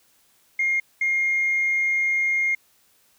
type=tone pair in turn; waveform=sine; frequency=2130 / 2130 Hz; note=C7 / C7; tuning=+30 / +30 cents; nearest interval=unison; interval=0 cents; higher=neither; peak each=-18 dBFS; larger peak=neither; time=0.59-0.8 / 1.01-2.55 s; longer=second; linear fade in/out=5 ms; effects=tanh soft clip ceiling -15 dBFS + white hiss -61 dBFS RMS until 3.18 s